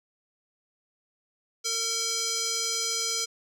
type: tone with band-pass filter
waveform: square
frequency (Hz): 455.5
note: A#4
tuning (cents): -40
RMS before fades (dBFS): -29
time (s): 1.64-3.26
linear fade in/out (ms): 20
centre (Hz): 5800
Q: 2.8
effects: none